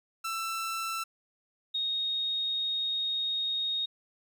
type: tone pair in turn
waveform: sawtooth / sine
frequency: 1334 / 3729 Hz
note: E6 / A#7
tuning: +20 / 0 cents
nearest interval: octave + tritone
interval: 1780 cents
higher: second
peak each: -28 dBFS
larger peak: neither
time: 0.24-1.04 / 1.74-3.86 s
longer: second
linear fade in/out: 10 ms
effects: 11-bit